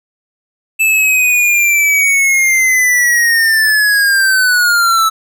square linear sweep, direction down, 2637 to 1302 Hz, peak -9 dBFS, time 0.79-5.1 s, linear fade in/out 20 ms, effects none

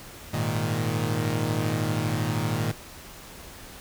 sawtooth chord, Ab suspended second, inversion none, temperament equal, 103.83 / 116.54 / 155.56 Hz, Ab2 / Bb2 / Eb3, 0 / 0 / 0 cents, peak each -26 / -24 / -25 dBFS, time 0.33-2.72 s, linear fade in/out 10 ms, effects pink hiss -44 dBFS RMS until 3.8 s

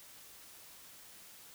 silence, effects white hiss -55 dBFS RMS until 1.54 s

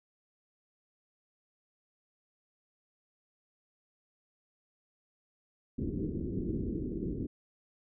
white low-pass noise, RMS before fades -35 dBFS, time 5.78-7.27 s, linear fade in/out 10 ms, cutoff 380 Hz, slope 48 dB/octave, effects none

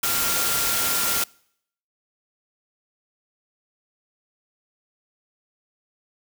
sine tone in noise, 1389 Hz, F6, 10 cents flat, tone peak -31 dBFS, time 0.03-1.24 s, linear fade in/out 5 ms, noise white, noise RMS -23 dBFS, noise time 0.03-1.24 s, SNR -11 dB, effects noise-tail reverb RT60 0.7 s tail -26 dB re dry

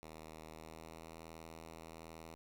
5% pulse tone with pitch glide, 79.1 to 81.23 Hz, D#2 to E2, +29 to -25 cents, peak -39 dBFS, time 0.03-2.35 s, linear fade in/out 0 ms, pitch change +46 cents, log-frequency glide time 0.49-1.01 s, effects none

